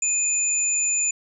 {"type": "tone pair together", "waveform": "sine", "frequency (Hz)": [2489, 7048], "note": ["D#7", "A8"], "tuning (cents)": [0, 2], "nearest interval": "octave + tritone", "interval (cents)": 1802, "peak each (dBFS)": [-29, -20], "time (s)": [0.02, 1.11], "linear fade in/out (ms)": 5, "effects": []}